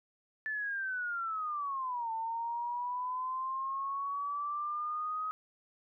sine linear two-way sweep, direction down then up, 1757 to 892 to 1266 Hz, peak -33 dBFS, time 0.46-5.31 s, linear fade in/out 0 ms, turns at 2.12 s, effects none

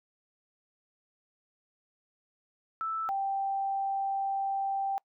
sine tone pair in turn, 1318.5 / 784 Hz, E6 / G5, 0 / 0 cents, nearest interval major sixth, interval 900 cents, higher first, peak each -30 / -28 dBFS, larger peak second, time 2.81-3.09 / 3.09-4.98 s, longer second, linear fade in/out 0 ms, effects noise-tail reverb RT60 0.1 s tail -26 dB re dry

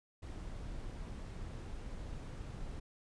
brown noise, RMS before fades -44 dBFS, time 0.22-2.8 s, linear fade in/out 10 ms, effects resampled to 22050 Hz

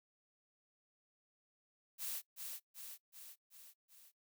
blue noise with echo, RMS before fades -42 dBFS, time 1.98-2.22 s, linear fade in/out 50 ms, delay 380 ms, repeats 5, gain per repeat -4 dB, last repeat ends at 4.12 s, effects noise-tail reverb RT60 0.1 s tail -19 dB re dry

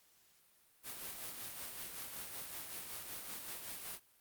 white noise with tremolo, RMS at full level -44 dBFS, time 0.83-4 s, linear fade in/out 50 ms, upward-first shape sine, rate 5.3 Hz, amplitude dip 40%, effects white hiss -69 dBFS RMS until 4.2 s + Opus 48 kbps

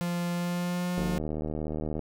45% pulse tone with pitch glide, 174 to 178.48 Hz, F3 to F3, -6 to +38 cents, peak -28 dBFS, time 0.01-1.18 s, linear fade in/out 0 ms, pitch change +44 cents, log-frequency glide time 0.33-0.93 s
click train, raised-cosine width 2 ms, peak -20 dBFS, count 79, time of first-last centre 0.98-1.993 s, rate 77 Hz
effects none

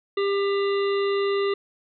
harmonic tone, 398.3 Hz, G4, 28 cents sharp, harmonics 1 / 3 / 5 / 7 / 9 / 10, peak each -21 / -31 / -35 / -38 / -40 / -41 dBFS, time 0.17-1.54 s, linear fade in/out 5 ms, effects none

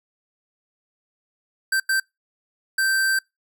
square tone bursts at uneven times, 1561 Hz, G6, 8 cents flat, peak -19 dBFS, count 3, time 1.72-1.8 / 1.89-2 / 2.78-3.19 s, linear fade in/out 5 ms, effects noise-tail reverb RT60 0.2 s tail -26 dB re dry

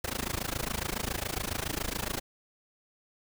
pink noise with amplitude modulation, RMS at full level -30 dBFS, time 0.04-2.2 s, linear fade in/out 5 ms, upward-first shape sine, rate 27.2 Hz, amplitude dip 95%, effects none

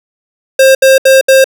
square tone bursts, 532 Hz, C5, 29 cents sharp, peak -3 dBFS, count 4, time 0.59-1.443 s, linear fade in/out 5 ms, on 160 ms, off 71 ms, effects none

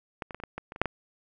clicks, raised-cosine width 0.5 ms, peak -18 / -24 / -23 / -27 / -20 / -20 / -25 / -26 / -6 / -14 dBFS, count 10, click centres 0.222 / 0.308 / 0.346 / 0.401 / 0.437 / 0.58 / 0.721 / 0.761 / 0.816 / 0.857 s, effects none

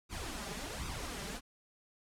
pink noise with flanger, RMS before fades -41 dBFS, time 0.09-1.41 s, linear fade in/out 50 ms, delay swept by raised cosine 0.81 to 5.11 ms, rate 1.3 Hz, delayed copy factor +0.7, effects low-pass 10000 Hz 12 dB/octave

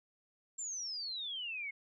sine exponential sweep, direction down, 7459 to 2146 Hz, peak -38 dBFS, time 0.58-1.71 s, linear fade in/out 10 ms, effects none

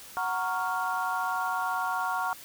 sine chord, Gb major seventh, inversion none, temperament equal, 740 / 932.3 / 1108.7 / 1396.9 Hz, Gb5 / Bb5 / Db6 / F6, 0 / 0 / 0 / 0 cents, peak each -32 dBFS, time 0.17-2.33 s, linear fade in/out 0 ms, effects tanh soft clip ceiling -18 dBFS + white hiss -47 dBFS RMS until 2.44 s

